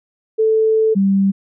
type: tone pair in turn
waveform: sine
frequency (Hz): 440 / 195.55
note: A4 / G3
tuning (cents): 0 / -4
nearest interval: octave + major second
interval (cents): 1404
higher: first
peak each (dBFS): -11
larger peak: neither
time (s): 0.38-0.95 / 0.95-1.32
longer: first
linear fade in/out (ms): 20
effects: none

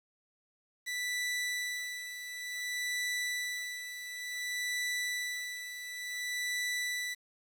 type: tone with tremolo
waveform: sawtooth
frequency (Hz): 1975.5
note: B6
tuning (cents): 0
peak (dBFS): -28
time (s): 0.86-7.15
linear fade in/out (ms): 20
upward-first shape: sine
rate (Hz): 0.56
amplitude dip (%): 65
effects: low-pass 12000 Hz 12 dB/octave + 9-bit

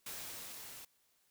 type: noise with level ramp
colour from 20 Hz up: white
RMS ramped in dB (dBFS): -44 to -51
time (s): 0.06-0.85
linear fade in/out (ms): 5
effects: white hiss -74 dBFS RMS until 1.3 s

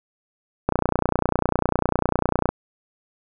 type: click train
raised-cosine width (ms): 1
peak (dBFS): -4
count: 55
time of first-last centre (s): 0.69-2.49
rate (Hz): 30
effects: none

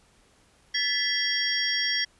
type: tone cluster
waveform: sine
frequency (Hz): 1733 / 1989 / 3254 / 4652 / 5570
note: A6 / B6 / G#7 / D8 / F8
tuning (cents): -27 / +12 / -36 / -17 / -5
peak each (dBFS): -32 / -29 / -30 / -33 / -28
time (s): 0.74-2.05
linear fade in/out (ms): 10
effects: pink hiss -61 dBFS RMS until 2.19 s + resampled to 24000 Hz

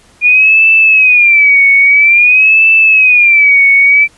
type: tone with vibrato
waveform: sine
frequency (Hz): 2422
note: D#7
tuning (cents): -47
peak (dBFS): -3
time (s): 0.21-4.08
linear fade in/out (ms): 50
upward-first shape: sine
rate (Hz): 0.5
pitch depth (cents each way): 150
effects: pink hiss -45 dBFS RMS until 4.17 s + resampled to 24000 Hz

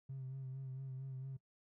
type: tone with vibrato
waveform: triangle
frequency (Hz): 132.6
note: C3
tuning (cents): +23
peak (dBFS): -39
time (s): 0.09-1.37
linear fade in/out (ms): 10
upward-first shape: sine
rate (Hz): 4.4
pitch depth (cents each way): 36
effects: noise-tail reverb RT60 0.1 s tail -21 dB re dry + tanh soft clip ceiling -40 dBFS

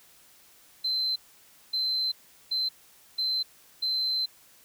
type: tone bursts at uneven times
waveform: sine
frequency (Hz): 4084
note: C8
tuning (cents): -43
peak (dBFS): -24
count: 5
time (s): 0.84-1.16 / 1.73-2.12 / 2.51-2.69 / 3.18-3.43 / 3.82-4.26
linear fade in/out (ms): 10
effects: tanh soft clip ceiling -20 dBFS + white hiss -57 dBFS RMS until 4.64 s

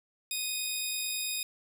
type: tone pair together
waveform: 15% pulse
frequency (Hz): 2489 / 3709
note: D#7 / A#7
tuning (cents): 0 / -9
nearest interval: perfect fifth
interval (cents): 691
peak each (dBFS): -28 / -27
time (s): 0.31-1.43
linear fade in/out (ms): 2
effects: none

